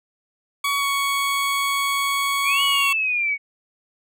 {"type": "tone with pitch glide", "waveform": "20% pulse", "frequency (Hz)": [1127, 1114.7], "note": ["C#6", "C#6"], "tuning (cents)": [28, 9], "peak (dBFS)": -15, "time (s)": [0.64, 2.93], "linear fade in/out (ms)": 5, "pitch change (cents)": -19, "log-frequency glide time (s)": [0.79, 0.85]}
{"type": "linear two-way sweep", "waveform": "sine", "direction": "up then down", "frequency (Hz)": [2217, 2960, 2217], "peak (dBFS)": -19, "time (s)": [2.43, 3.38], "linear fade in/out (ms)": 50, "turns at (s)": 2.63}
{"effects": []}